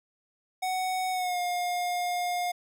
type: tone with pitch glide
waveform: square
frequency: 744 to 711.6 Hz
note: F#5 to F5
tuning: +9 to +32 cents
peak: -28 dBFS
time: 0.62-2.52 s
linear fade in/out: 10 ms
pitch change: -77 cents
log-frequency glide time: 1.11-1.39 s
effects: none